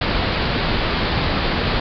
pink low-pass noise, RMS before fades -20 dBFS, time 0.01-1.8 s, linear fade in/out 5 ms, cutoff 4800 Hz, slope 96 dB/octave, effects none

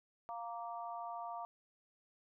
harmonic tone, 233.1 Hz, A#3, in tune, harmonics 3 / 4 / 5, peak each -44 / -46 / -48 dBFS, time 0.29-1.45 s, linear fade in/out 0 ms, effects none

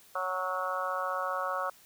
harmonic tone with a mistuned harmonic, 185 Hz, F#3, in tune, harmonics 3 / 4 / 5 / 6 / 7 / 8, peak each -36 / -39 / -41 / -35 / -35 / -40 dBFS, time 0.15-1.7 s, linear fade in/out 5 ms, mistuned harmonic 8, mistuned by -31 cents, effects white hiss -58 dBFS RMS until 1.85 s

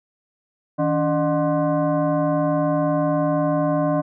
sine tone with frequency modulation, 160.1 Hz, D#3, 50 cents sharp, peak -17 dBFS, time 0.78-4.02 s, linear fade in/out 20 ms, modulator 446 Hz, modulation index 1.6, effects none

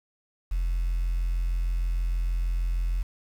sine tone, 43.2 Hz, F1, 18 cents flat, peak -22 dBFS, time 0.51-3.03 s, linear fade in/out 10 ms, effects tanh soft clip ceiling -20 dBFS + 8-bit

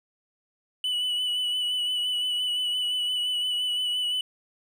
triangle tone with vibrato, 2968 Hz, F#7, 5 cents sharp, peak -23 dBFS, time 0.84-4.21 s, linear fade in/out 2 ms, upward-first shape sine, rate 5.8 Hz, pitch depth 26 cents each way, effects none

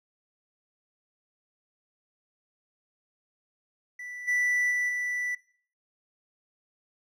triangle tone with level steps, 1972 Hz, B6, 3 cents flat, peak -36 / -22 / -24 / -27 dBFS, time 3.99-5.35 s, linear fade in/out 5 ms, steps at 4.27 / 4.7 / 4.88 s, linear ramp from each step 20 ms, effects noise-tail reverb RT60 0.5 s tail -19 dB re dry

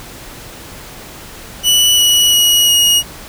sawtooth tone with pitch steps, 2957 / 2931 / 2906 / 2881 Hz, F#7 / F#7 / F#7 / F#7, -2 / -17 / -32 / -47 cents, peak -5 dBFS, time 1.63-3.03 s, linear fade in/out 50 ms, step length 350 ms, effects pink hiss -33 dBFS RMS until 3.28 s

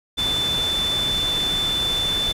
sine tone in noise, 3520 Hz, A7, in tune, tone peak -20 dBFS, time 0.17-2.33 s, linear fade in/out 20 ms, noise pink, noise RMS -29 dBFS, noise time 0.17-2.33 s, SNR +6 dB, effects low-pass 12000 Hz 12 dB/octave

